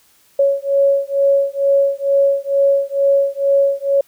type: beating tone pair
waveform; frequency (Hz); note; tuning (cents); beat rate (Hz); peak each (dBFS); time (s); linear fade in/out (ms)
sine; 554.4 / 556.6; C#5 / C#5; 0 / +7; 2.2; -15; 0.39-4.01; 5
effects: white hiss -54 dBFS RMS until 4.07 s